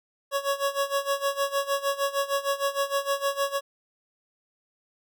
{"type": "tone with tremolo", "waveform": "25% pulse", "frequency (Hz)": 557, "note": "C#5", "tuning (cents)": 8, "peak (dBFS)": -18, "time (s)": [0.31, 3.61], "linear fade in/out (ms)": 50, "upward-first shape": "sine", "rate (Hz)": 6.5, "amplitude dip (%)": 85, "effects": []}